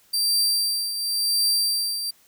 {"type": "tone with tremolo", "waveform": "sawtooth", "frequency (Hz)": 4699, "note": "D8", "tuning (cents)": 0, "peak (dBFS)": -15, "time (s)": [0.13, 2.11], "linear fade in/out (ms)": 10, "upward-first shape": "triangle", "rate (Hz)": 0.93, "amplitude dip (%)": 65, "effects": ["white hiss -58 dBFS RMS until 2.27 s"]}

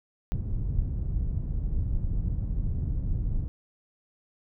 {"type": "low-pass noise", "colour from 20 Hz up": "pink", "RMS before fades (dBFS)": -28, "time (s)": [0.32, 3.48], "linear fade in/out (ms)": 0, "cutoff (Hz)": 110, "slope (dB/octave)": 12, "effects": []}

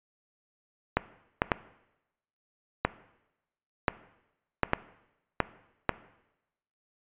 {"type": "clicks", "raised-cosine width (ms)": 0.5, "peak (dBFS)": -7, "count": 9, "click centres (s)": [0.97, 1.419, 1.518, 2.85, 3.882, 4.633, 4.734, 5.403, 5.893], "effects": ["noise-tail reverb RT60 0.9 s tail -17 dB re dry", "resampled to 8000 Hz"]}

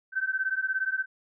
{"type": "beating tone pair", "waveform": "sine", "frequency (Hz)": [1531, 1548], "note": ["G6", "G6"], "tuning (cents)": [-41, -22], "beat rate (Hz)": 17, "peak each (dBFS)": -29, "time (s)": [0.12, 1.06], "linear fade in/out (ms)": 50, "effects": []}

